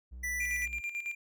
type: tone with vibrato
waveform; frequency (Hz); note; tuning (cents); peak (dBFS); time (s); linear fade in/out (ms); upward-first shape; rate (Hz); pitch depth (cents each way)
triangle; 61.74; B1; 0; -40; 0.11-0.81; 20; sine; 14; 10
type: tone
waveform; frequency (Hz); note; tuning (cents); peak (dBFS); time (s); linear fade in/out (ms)
square; 1975.5; B6; 0; -33; 0.23-0.66; 10
type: tone with tremolo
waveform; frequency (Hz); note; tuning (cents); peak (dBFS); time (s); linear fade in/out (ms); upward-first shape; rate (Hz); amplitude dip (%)
triangle; 2388; D7; +28; -31; 0.4-1.15; 5; square; 9.1; 65
effects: none